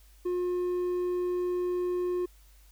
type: tone with hard clipping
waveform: sine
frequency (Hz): 357.7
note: F4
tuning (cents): +41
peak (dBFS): -28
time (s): 0.25-2.26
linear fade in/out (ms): 10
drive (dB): 3
effects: added 50 Hz sine -54 dBFS peak until 2.71 s + white hiss -63 dBFS RMS until 2.71 s